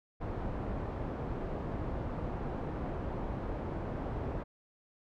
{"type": "low-pass noise", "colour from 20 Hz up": "pink", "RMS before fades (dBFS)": -37, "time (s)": [0.2, 4.44], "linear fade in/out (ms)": 20, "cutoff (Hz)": 840, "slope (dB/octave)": 12, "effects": []}